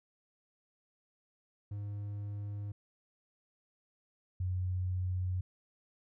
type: tone pair in turn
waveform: triangle / sine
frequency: 102.4 / 91.52 Hz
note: G#2 / F#2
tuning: -24 / -18 cents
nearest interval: major second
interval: 194 cents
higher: first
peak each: -35 / -31 dBFS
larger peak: second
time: 1.71-2.72 / 4.4-5.41 s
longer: neither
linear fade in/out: 5 ms
effects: none